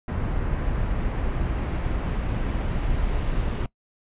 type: noise with low-pass filter sweep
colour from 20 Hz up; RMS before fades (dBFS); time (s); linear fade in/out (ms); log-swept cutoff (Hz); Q
brown; -25; 0.08-3.66; 2; 2000 to 3300; 0.96
effects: noise-tail reverb RT60 0.1 s tail -21 dB re dry + resampled to 8000 Hz